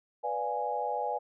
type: chord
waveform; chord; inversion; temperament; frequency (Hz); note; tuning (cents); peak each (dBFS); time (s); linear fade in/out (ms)
sine; B diminished seventh; none; equal; 493.9 / 587.3 / 698.5 / 830.6; B4 / D5 / F5 / Ab5; 0 / 0 / 0 / 0; -36 / -37 / -37 / -32; 0.23-1.19; 20
effects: none